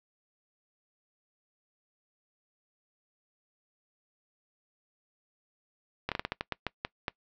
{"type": "slowing click train", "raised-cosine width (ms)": 0.3, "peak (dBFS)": -14, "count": 11, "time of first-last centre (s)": [6.09, 7.082], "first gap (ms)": 27, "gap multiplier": 1.27, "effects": ["noise-tail reverb RT60 0.1 s tail -23 dB re dry", "low-pass 5000 Hz 12 dB/octave"]}